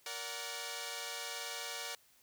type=chord; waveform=5% pulse; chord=Bb augmented; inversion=none; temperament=equal with one note detuned; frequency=466.2 / 577.6 / 740 Hz; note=Bb4 / D5 / F#5; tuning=0 / -29 / 0 cents; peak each=-33 dBFS; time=0.06-1.95 s; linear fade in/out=2 ms; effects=white hiss -67 dBFS RMS until 2.22 s